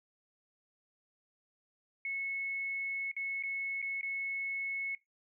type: tone with dropouts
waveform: sine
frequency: 2195 Hz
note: C#7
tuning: 18 cents flat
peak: -34 dBFS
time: 2.05-4.95 s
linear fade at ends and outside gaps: 2 ms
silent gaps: 3.115-3.165 / 3.426-3.435 / 3.818-3.825 / 4.012-4.03 s
effects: noise-tail reverb RT60 0.2 s tail -21 dB re dry